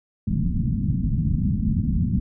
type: low-pass noise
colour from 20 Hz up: white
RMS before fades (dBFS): -22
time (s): 0.27-2.2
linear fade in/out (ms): 2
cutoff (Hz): 230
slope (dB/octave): 48
effects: none